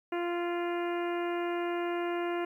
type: harmonic tone with a mistuned harmonic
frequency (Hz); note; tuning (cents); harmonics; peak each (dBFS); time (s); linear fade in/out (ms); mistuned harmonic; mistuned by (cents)
347; F4; -11; 1 / 2 / 3 / 4 / 5 / 6 / 7 / 8; -31 / -37 / -41 / -43 / -45 / -47 / -48 / -49; 0.12-2.45; 5; 8; +25
effects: 11-bit